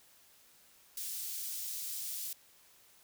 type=high-pass noise; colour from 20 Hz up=white; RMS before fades=-40 dBFS; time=0.97-2.33 s; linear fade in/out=2 ms; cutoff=4700 Hz; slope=12 dB/octave; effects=white hiss -63 dBFS RMS until 3.03 s